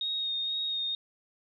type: tone with vibrato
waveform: sine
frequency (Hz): 3722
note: A#7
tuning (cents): -3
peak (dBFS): -29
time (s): 0.01-0.95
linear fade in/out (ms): 2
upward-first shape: sine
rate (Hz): 2.1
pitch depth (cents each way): 18
effects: none